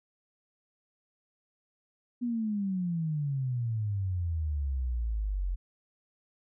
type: exponential sweep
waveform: sine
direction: down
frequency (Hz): 246.9 to 43.65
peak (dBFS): -28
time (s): 2.21-5.56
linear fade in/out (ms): 20
effects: none